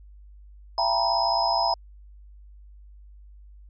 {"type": "tone cluster", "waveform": "sine", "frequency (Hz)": [673, 788, 912, 971, 5090], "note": ["E5", "G5", "A#5", "B5", "D#8"], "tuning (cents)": [36, 9, -38, -30, 39], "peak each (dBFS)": -27, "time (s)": [0.78, 1.74], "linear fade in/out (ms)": 2, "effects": ["added 50 Hz sine -45 dBFS peak until 3.69 s"]}